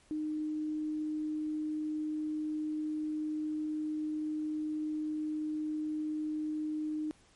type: tone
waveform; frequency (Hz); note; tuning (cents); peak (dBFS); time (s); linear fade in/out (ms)
sine; 306.9; D#4; -24; -32; 0.11-7.11; 0
effects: pink hiss -64 dBFS RMS until 7.35 s + MP3 48 kbps